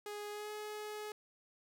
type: tone with pitch glide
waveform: sawtooth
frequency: 415.3 to 422.8 Hz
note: G#4 to G#4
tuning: 0 to +31 cents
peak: -38 dBFS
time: 0.06-1.12 s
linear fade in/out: 2 ms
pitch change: +31 cents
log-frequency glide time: 0.3-0.51 s
effects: none